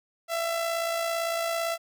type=tone with amplitude modulation; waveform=sawtooth; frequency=669 Hz; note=E5; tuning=25 cents sharp; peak=-21 dBFS; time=0.28-1.78 s; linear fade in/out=50 ms; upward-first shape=sine; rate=57.8 Hz; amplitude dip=40%; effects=none